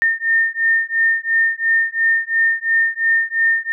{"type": "beating tone pair", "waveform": "sine", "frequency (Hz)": [1817, 1819.9], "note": ["A#6", "A#6"], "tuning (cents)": [-45, -42], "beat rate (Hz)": 2.9, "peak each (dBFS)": -17, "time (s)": [0.02, 3.72], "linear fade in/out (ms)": 0, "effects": []}